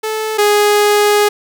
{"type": "tone pair in turn", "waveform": "sawtooth", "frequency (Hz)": [435.7, 414.9], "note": ["A4", "G#4"], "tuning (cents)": [-17, -2], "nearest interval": "minor second", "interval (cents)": 85, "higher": "first", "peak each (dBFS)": [-13, -5], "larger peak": "second", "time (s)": [[0.03, 0.38], [0.38, 1.29]], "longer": "second", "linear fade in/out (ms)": 10, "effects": []}